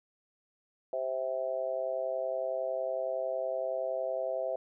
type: harmonic tone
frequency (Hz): 130.81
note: C3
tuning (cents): 0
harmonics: 3 / 4 / 5 / 6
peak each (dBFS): -43 / -34 / -33 / -46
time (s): 0.93-4.56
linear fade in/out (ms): 2
effects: none